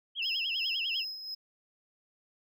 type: tone with vibrato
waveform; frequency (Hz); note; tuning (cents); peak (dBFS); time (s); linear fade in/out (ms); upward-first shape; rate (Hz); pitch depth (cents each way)
sine; 2960; F#7; 0; -30; 0.15-1.05; 50; sine; 10; 190
type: tone with tremolo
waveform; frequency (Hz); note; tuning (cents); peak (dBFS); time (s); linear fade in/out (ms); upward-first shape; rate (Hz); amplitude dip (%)
triangle; 5110; D#8; +45; -33; 0.22-1.35; 10; sine; 2.8; 55
effects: none